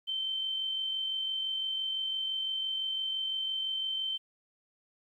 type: tone with amplitude modulation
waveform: sine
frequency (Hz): 3100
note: G7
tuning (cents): -20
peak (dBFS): -29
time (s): 0.07-4.18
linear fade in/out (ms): 20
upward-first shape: sine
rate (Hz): 45.9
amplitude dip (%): 35
effects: 11-bit